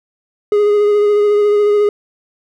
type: tone with vibrato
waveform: triangle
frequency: 414.5 Hz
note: G#4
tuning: 3 cents flat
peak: -7 dBFS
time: 0.52-1.89 s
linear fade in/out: 2 ms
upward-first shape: sine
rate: 14 Hz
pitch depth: 19 cents each way
effects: none